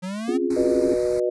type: exponential sweep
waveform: square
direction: up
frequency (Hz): 178.9 to 261.6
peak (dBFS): -28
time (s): 0.02-0.38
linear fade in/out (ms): 20
type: chord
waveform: sine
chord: Db major seventh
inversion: third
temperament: equal with one note detuned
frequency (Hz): 265 / 277.2 / 349.2 / 415.3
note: C4 / Db4 / F4 / Ab4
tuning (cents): +22 / 0 / 0 / 0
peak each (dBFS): -27 / -28 / -23 / -27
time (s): 0.28-0.94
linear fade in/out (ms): 5
type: band-stop noise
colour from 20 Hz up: pink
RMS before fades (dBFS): -39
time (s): 0.5-1.2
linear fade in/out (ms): 5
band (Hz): 2400 to 3900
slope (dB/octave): 96
type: harmonic tone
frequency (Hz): 122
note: B2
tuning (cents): -21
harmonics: 3 / 4 / 5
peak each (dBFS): -23 / -24 / -25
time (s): 0.56-1.3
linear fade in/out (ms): 10
effects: resampled to 24000 Hz